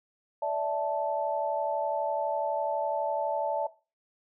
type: tone cluster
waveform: sine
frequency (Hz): 580 / 652 / 877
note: D5 / E5 / A5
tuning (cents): -22 / -19 / -6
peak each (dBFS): -31 / -32 / -31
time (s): 0.42-3.67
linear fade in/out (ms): 5
effects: noise-tail reverb RT60 0.3 s tail -17 dB re dry